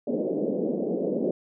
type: band-pass noise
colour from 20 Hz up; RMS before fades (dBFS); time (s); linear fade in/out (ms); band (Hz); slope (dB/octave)
white; -27; 0.07-1.31; 5; 180 to 550; 48
effects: none